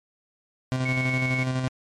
30% pulse tone with tremolo, 129.2 Hz, C3, 21 cents flat, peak -20 dBFS, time 0.72-1.68 s, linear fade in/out 0 ms, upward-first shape square, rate 12 Hz, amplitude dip 35%
sine tone, 2210 Hz, C#7, 6 cents flat, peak -26 dBFS, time 0.85-1.44 s, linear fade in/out 10 ms
effects low-pass 7000 Hz 12 dB/octave + MP3 64 kbps

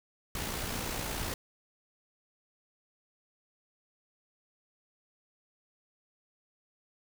pink noise with amplitude modulation, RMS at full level -34 dBFS, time 0.35-1.34 s, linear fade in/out 2 ms, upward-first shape sine, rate 59.3 Hz, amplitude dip 40%, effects none

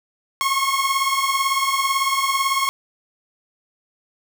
sawtooth beating tone pair, 1080 / 1098 Hz, C#6 / C#6, -45 / -17 cents, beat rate 18 Hz, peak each -17 / -18 dBFS, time 0.41-2.69 s, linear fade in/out 0 ms, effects none

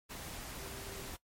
sine tone in noise, 392 Hz, G4, in tune, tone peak -52 dBFS, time 0.58-1.13 s, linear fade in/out 20 ms, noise pink, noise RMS -45 dBFS, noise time 0.09-1.17 s, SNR -10 dB, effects noise-tail reverb RT60 0.1 s tail -19 dB re dry + MP3 64 kbps

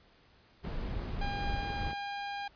brown noise, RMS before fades -36 dBFS, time 0.63-1.93 s, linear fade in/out 20 ms
click train, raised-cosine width 2 ms, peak -31 dBFS, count 5, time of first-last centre 1.02-1.931 s, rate 4.39 Hz
sawtooth tone, 807 Hz, G#5, 50 cents flat, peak -32 dBFS, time 1.21-2.48 s, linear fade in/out 5 ms
effects pink hiss -63 dBFS RMS until 2.55 s + resampled to 11025 Hz

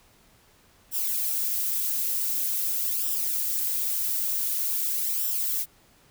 violet noise with flanger, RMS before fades -27 dBFS, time 0.91-5.66 s, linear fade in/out 50 ms, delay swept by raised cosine 0.45 to 5.25 ms, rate 0.46 Hz, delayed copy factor -0.6, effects pink hiss -59 dBFS RMS until 6.1 s

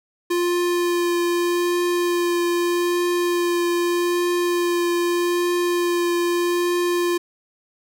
square tone with vibrato, 349.2 Hz, F4, in tune, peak -19 dBFS, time 0.3-7.18 s, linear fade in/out 10 ms, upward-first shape triangle, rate 0.81 Hz, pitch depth 13 cents each way, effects none

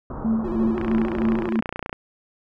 pink low-pass noise, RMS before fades -32 dBFS, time 0.1-1.49 s, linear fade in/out 2 ms, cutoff 1300 Hz, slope 48 dB/octave
sine tone with tremolo, 223.2 Hz, A3, 25 cents sharp, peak -17 dBFS, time 0.24-1.61 s, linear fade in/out 10 ms, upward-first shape sine, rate 3.1 Hz, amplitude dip 80%
triangle tone with vibrato, 349.2 Hz, F4, in tune, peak -24 dBFS, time 0.44-1.58 s, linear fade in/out 10 ms, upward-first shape square, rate 13 Hz, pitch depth 75 cents each way
click train, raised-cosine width 0.5 ms, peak -14 dBFS, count 35, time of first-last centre 0.78-1.929 s, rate 29.6 Hz
effects none

